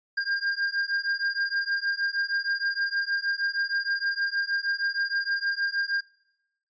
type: beating tone pair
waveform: square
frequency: 1602 / 1608.4 Hz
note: G6 / G6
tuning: +37 / +44 cents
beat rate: 6.4 Hz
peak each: -29 / -29 dBFS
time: 0.17-6.01 s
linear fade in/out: 10 ms
effects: noise-tail reverb RT60 0.9 s tail -22 dB re dry + resampled to 16000 Hz